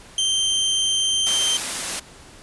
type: tone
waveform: sawtooth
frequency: 3136 Hz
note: G7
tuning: in tune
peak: -15 dBFS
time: 0.18-1.57 s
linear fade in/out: 2 ms
type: high-pass noise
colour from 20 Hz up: white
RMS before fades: -26 dBFS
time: 1.26-2 s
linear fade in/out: 10 ms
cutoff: 170 Hz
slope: 24 dB/octave
effects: pink hiss -45 dBFS RMS until 2.42 s + resampled to 24000 Hz